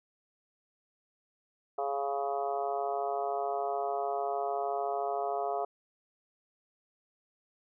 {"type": "harmonic tone with a mistuned harmonic", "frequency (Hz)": 139.5, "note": "C#3", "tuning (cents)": 11, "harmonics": [3, 4, 5, 6, 7, 8, 9], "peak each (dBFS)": [-36, -40, -32, -42, -44, -44, -44], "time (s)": [1.78, 5.65], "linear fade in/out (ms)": 5, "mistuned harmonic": 7, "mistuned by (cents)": 24, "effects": []}